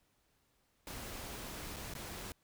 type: noise with dropouts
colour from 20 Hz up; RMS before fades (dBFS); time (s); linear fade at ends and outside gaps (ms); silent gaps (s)
pink; -45; 0.87-2.32; 1; 1.762-1.766 / 1.938-1.951
effects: pink hiss -75 dBFS RMS until 2.43 s